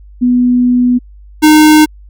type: tone pair in turn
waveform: sine / square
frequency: 246.9 / 307.1 Hz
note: B3 / D#4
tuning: 0 / -23 cents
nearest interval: major third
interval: 377 cents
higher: second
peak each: -6 / -3 dBFS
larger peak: second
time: 0.21-0.99 / 1.42-1.86 s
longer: first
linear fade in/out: 20 ms
effects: added 50 Hz sine -33 dBFS peak until 2.09 s